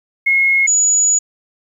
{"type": "tone pair in turn", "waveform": "sine", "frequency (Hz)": [2164, 6870], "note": ["C#7", "A8"], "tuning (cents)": [-42, -42], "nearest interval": "octave + minor sixth", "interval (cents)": 2000, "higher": "second", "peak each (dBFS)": -10, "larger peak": "neither", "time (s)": [[0.26, 0.67], [0.67, 1.19]], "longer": "second", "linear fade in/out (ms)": 10, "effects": ["8-bit"]}